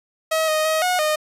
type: tone with pitch steps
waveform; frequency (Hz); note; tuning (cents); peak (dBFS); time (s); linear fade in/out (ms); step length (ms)
sawtooth; 638 / 622 / 632 / 727 / 614; D#5 / D#5 / D#5 / F#5 / D#5; +43 / -1 / +27 / -31 / -23; -14; 0.31-1.16; 10; 170
effects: resampled to 32000 Hz